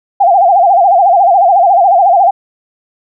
sine tone with vibrato, 740 Hz, F#5, in tune, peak -4 dBFS, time 0.2-2.31 s, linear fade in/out 10 ms, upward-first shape sine, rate 14 Hz, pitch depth 160 cents each way, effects none

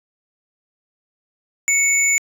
sine tone pair together, 2217 / 7014 Hz, C#7 / A8, 0 / -6 cents, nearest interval octave + minor sixth, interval 1994 cents, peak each -15 dBFS, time 1.68-2.18 s, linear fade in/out 0 ms, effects tanh soft clip ceiling -10 dBFS

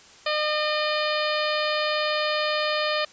harmonic tone, 607 Hz, D#5, 43 cents flat, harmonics 1 / 2 / 3 / 4 / 5 / 6 / 7 / 8, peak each -26 / -29 / -31 / -32 / -33 / -34 / -34 / -35 dBFS, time 0.26-3.05 s, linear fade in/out 5 ms, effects white hiss -50 dBFS RMS until 3.12 s + resampled to 16000 Hz

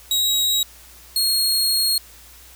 sawtooth tone pair in turn, 3826 / 4283 Hz, A#7 / C8, +44 / +40 cents, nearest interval major second, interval 196 cents, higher second, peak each -14 dBFS, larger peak neither, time 0.11-0.63 / 1.16-1.98 s, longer second, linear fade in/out 2 ms, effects added 60 Hz sine -49 dBFS peak until 2.55 s + white hiss -46 dBFS RMS until 2.55 s

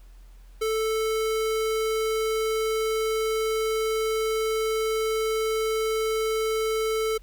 square tone, 440 Hz, A4, in tune, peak -24 dBFS, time 0.61-7.18 s, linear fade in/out 10 ms, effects added 42 Hz sine -45 dBFS peak until 7.22 s + pink hiss -62 dBFS RMS until 7.22 s

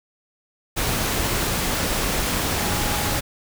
sine tone in noise, 830.6 Hz, G#5, in tune, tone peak -32 dBFS, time 2.58-3.19 s, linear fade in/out 20 ms, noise pink, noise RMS -23 dBFS, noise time 0.76-3.21 s, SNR -12 dB, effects none

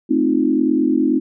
sine chord, F dominant seventh, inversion first, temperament equal, 220 / 261.6 / 311.1 / 349.2 Hz, A3 / C4 / Eb4 / F4, 0 / 0 / 0 / 0 cents, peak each -23 / -17 / -17 / -23 dBFS, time 0.09-1.2 s, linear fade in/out 20 ms, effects none

